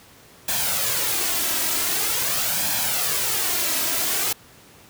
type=noise with flanger; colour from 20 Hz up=white; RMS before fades=-23 dBFS; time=0.48-4.33 s; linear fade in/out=5 ms; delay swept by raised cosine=1.2 to 3.1 ms; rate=0.45 Hz; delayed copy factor=+0.55; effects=pink hiss -49 dBFS RMS until 4.89 s + high-pass 80 Hz 12 dB/octave